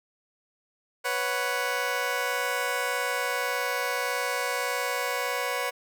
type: chord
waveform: 15% pulse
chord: B suspended second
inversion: none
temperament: just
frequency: 493.9 / 555.6 / 740.8 Hz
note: B4 / C#5 / F#5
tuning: 0 / +4 / +2 cents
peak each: -24 / -25 / -27 dBFS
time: 1.04-5.71 s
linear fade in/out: 20 ms
effects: none